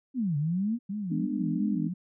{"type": "exponential two-way sweep", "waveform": "sine", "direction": "down then up", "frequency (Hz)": [277.2, 140.7, 246], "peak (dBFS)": -25, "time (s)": [0.14, 0.79], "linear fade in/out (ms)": 50, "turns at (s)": 0.37}
{"type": "tone with vibrato", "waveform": "sine", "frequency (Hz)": 185, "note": "F#3", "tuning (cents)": 0, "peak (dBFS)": -30, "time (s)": [0.89, 1.94], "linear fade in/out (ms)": 10, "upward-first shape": "sine", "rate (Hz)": 2.9, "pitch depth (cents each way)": 240}
{"type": "chord", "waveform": "sine", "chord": "G# diminished", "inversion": "none", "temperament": "just", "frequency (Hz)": [207.7, 249.2, 299], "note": ["G#3", "B3", "D4"], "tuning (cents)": [0, 16, 31], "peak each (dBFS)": -32, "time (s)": [1.1, 1.89], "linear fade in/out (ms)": 20}
{"effects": []}